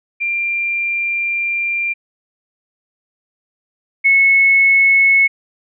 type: tone pair in turn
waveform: sine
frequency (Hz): 2380 / 2195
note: D7 / C#7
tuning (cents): +22 / -18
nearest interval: minor second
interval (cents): 140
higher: first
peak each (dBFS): -16 / -8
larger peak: second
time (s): 0.2-1.94 / 4.04-5.28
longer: first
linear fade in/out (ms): 20
effects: none